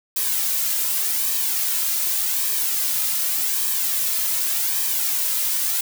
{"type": "noise with flanger", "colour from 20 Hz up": "blue", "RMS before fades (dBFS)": -22, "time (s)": [0.16, 5.81], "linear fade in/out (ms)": 5, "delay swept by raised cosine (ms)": [1.4, 2.7], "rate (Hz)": 0.86, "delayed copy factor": -0.6, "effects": []}